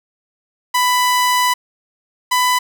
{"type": "tone pair in turn", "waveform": "sawtooth", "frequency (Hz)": [994, 998.1], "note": ["B5", "B5"], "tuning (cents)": [11, 18], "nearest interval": "unison", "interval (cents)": 7, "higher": "second", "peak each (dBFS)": -9, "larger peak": "neither", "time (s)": [[0.74, 1.54], [2.31, 2.59]], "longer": "first", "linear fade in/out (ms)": 10, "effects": []}